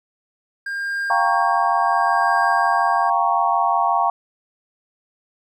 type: tone with tremolo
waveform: triangle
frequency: 1605 Hz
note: G6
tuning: 40 cents sharp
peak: -19 dBFS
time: 0.66-3.1 s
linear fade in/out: 5 ms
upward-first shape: triangle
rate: 0.71 Hz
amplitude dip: 70%
type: chord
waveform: sine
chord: G half-diminished seventh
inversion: third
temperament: equal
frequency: 698.5 / 784 / 932.3 / 1108.7 Hz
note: F5 / G5 / Bb5 / Db6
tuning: 0 / 0 / 0 / 0 cents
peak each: -21 dBFS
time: 1.1-4.1 s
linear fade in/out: 2 ms
effects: none